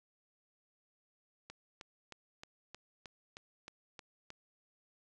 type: click train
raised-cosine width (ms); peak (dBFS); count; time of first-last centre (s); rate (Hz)
0.2; -30; 10; 1.5-4.304; 3.21
effects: resampled to 24000 Hz